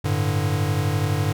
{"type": "chord", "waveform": "square", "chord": "G suspended second", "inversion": "none", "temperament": "equal", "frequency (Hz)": [98, 110, 146.83], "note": ["G2", "A2", "D3"], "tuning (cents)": [0, 0, 0], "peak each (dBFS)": [-24, -27, -25], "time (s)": [0.04, 1.33], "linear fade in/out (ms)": 10, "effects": []}